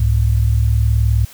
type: tone pair together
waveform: sine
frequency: 67.12 / 106.6 Hz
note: C2 / G#2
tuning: +45 / +46 cents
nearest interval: minor sixth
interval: 801 cents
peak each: -14 dBFS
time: 0-1.25 s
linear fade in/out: 5 ms
effects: white hiss -41 dBFS RMS until 1.33 s